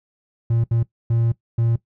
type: tone bursts at uneven times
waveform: triangle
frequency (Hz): 115.9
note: A#2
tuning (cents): -10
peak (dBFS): -14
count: 4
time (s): 0.5-0.64 / 0.71-0.83 / 1.1-1.32 / 1.58-1.76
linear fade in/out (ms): 5
effects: noise-tail reverb RT60 0.1 s tail -18 dB re dry